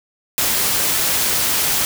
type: noise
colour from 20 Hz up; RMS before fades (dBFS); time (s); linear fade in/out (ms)
white; -18; 0.38-1.85; 0
effects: none